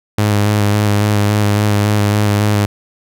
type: tone with vibrato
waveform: sawtooth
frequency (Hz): 103.83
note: G#2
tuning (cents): 0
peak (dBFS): -7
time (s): 0.18-2.66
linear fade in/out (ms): 5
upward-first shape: square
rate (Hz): 3.6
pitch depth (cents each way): 19
effects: none